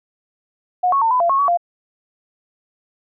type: tone with pitch steps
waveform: sine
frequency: 725 / 1104 / 903 / 1003 / 686 / 1091 / 1130 / 695 Hz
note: F#5 / C#6 / A5 / B5 / F5 / C#6 / C#6 / F5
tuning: -35 / -7 / +45 / +26 / -31 / -28 / +33 / -9 cents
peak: -13 dBFS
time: 0.83-1.574 s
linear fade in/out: 10 ms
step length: 93 ms
effects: none